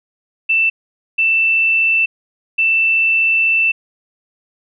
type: tone bursts at uneven times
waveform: sine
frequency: 2664 Hz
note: E7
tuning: 18 cents sharp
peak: -11 dBFS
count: 3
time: 0.49-0.7 / 1.18-2.06 / 2.58-3.72 s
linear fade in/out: 10 ms
effects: none